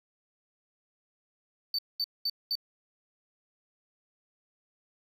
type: tone bursts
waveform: triangle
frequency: 4556 Hz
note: C#8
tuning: 47 cents sharp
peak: -26 dBFS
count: 4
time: 1.74-2.554 s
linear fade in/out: 2 ms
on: 46 ms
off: 210 ms
effects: none